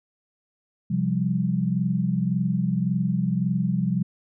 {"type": "chord", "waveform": "sine", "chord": "C suspended fourth", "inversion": "none", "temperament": "just", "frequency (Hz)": [130.81, 174.42, 196.22], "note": ["C3", "F3", "G3"], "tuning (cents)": [0, -2, 2], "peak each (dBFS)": [-27, -24, -25], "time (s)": [0.9, 4.03], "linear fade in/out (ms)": 10, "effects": []}